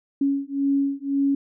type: beating tone pair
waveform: sine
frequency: 276.9 / 278.8 Hz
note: C#4 / C#4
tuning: -2 / +10 cents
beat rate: 1.9 Hz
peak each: -23 dBFS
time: 0.21-1.35 s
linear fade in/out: 5 ms
effects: none

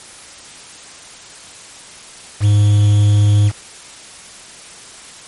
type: tone with quantisation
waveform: triangle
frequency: 103.4 Hz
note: G#2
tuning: 7 cents flat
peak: -6 dBFS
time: 2.4-3.52 s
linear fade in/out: 50 ms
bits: 5
effects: white hiss -37 dBFS RMS until 5.27 s + MP3 48 kbps

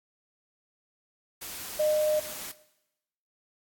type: tone in noise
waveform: sine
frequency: 610 Hz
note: D#5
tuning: 34 cents flat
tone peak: -22 dBFS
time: 1.79-2.2 s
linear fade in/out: 10 ms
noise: white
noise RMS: -39 dBFS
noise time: 1.41-2.52 s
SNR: +14 dB
effects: noise-tail reverb RT60 0.9 s tail -17 dB re dry + AAC 64 kbps

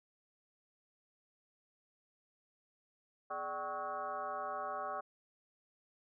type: tone with frequency modulation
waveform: sine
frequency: 938 Hz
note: A#5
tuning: 11 cents sharp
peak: -37 dBFS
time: 3.3-5.01 s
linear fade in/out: 10 ms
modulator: 173 Hz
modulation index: 2.4
effects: none

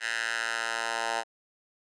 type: tone with high-pass filter sweep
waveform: 10% pulse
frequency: 114.5 Hz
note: A#2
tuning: 31 cents flat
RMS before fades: -31 dBFS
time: 0-1.24 s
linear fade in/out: 50 ms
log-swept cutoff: 1800 to 880 Hz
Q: 2.5
effects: resampled to 22050 Hz

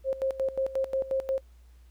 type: tone with tremolo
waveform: sine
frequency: 533 Hz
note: C5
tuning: 32 cents sharp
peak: -24 dBFS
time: 0.04-1.41 s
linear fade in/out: 50 ms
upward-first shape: square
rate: 5.6 Hz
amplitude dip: 80%
effects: added 60 Hz sine -51 dBFS peak until 1.9 s + pink hiss -68 dBFS RMS until 1.9 s

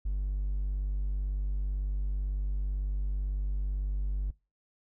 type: tone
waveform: triangle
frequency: 49 Hz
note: G1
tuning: in tune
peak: -25 dBFS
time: 0.05-4.31 s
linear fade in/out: 10 ms
effects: noise-tail reverb RT60 0.3 s tail -26 dB re dry + tanh soft clip ceiling -23 dBFS

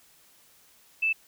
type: tone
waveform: sine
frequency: 2637 Hz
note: E7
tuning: in tune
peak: -22 dBFS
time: 1.02-1.13 s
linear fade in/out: 10 ms
effects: white hiss -59 dBFS RMS until 1.27 s

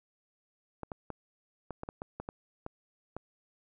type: clicks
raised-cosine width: 1 ms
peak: -24 dBFS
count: 11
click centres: 0.833 / 0.918 / 1.103 / 1.707 / 1.834 / 1.889 / 2.019 / 2.2 / 2.289 / 2.664 / 3.166 s
effects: none

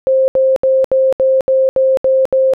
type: tone bursts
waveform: sine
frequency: 528 Hz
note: C5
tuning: 16 cents sharp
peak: -8 dBFS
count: 9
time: 0.07-2.536 s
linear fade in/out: 0 ms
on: 210 ms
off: 72 ms
effects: none

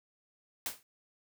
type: noise with exponential decay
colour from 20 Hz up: white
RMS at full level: -32 dBFS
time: 0.66-0.83 s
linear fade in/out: 1 ms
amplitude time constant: 36 ms
effects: high-pass 60 Hz 12 dB/octave

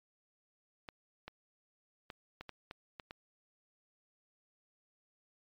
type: clicks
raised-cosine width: 0.3 ms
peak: -28 dBFS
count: 8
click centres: 0.888 / 1.28 / 2.102 / 2.41 / 2.493 / 2.711 / 2.998 / 3.109 s
effects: MP3 96 kbps

